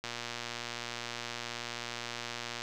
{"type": "click train", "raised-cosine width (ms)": 0.2, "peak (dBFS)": -20, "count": 308, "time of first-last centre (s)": [0.04, 2.62], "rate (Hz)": 119, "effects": []}